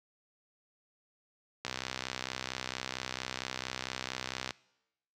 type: click train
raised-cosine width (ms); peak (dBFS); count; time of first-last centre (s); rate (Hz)
0.2; -17; 185; 1.65-4.507; 64.4
effects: noise-tail reverb RT60 0.9 s tail -23 dB re dry + high-pass 80 Hz 12 dB/octave